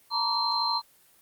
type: tone cluster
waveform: sine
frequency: 905 / 957 / 1152 / 4138 Hz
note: A5 / A#5 / D6 / C8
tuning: +48 / +45 / -34 / -20 cents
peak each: -32 / -30 / -32 / -27 dBFS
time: 0.1-0.82 s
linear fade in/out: 50 ms
effects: white hiss -60 dBFS RMS until 1.21 s + Opus 32 kbps